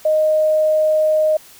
sine tone, 620 Hz, D#5, 6 cents flat, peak -12 dBFS, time 0.05-1.37 s, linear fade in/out 5 ms, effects white hiss -44 dBFS RMS until 1.59 s

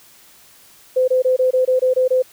sine tone bursts, 512 Hz, C5, 38 cents flat, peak -12 dBFS, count 9, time 0.96-2.224 s, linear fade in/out 10 ms, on 120 ms, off 23 ms, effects white hiss -48 dBFS RMS until 2.32 s

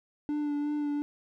triangle tone with vibrato, 293.7 Hz, D4, in tune, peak -26 dBFS, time 0.29-1.02 s, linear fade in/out 0 ms, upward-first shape sine, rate 2.8 Hz, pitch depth 21 cents each way, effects none

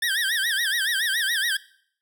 25% pulse tone with vibrato, 1723 Hz, A6, 37 cents flat, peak -18 dBFS, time 0.02-1.57 s, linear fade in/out 5 ms, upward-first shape sine, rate 7.1 Hz, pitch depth 190 cents each way, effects noise-tail reverb RT60 0.6 s tail -20 dB re dry

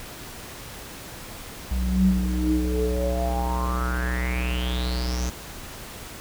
square tone with low-pass filter sweep, 61.74 Hz, B1, in tune, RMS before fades -24 dBFS, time 1.71-5.3 s, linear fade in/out 5 ms, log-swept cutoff 130 to 6500 Hz, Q 9.2, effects pink hiss -39 dBFS RMS until 6.2 s

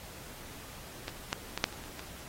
clicks, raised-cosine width 0.2 ms, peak -19 / -11 / -14 / -6 / -28 / -28 / -23 dBFS, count 7, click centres 1.081 / 1.329 / 1.576 / 1.641 / 1.726 / 1.839 / 1.994 s, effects pink hiss -48 dBFS RMS until 2.28 s + AAC 48 kbps

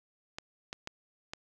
clicks, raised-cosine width 0.2 ms, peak -21 dBFS, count 4, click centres 0.385 / 0.729 / 0.874 / 1.335 s, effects none

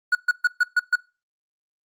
triangle tone bursts, 1463 Hz, F#6, 20 cents flat, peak -13 dBFS, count 6, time 0.12-0.956 s, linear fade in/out 5 ms, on 31 ms, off 130 ms, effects noise-tail reverb RT60 0.3 s tail -23 dB re dry + Opus 24 kbps

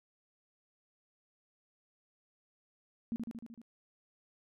sine tone with echo, 230.8 Hz, A#3, 17 cents flat, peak -32 dBFS, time 3.12-3.16 s, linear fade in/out 0 ms, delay 76 ms, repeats 6, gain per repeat -3 dB, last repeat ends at 3.616 s, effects none

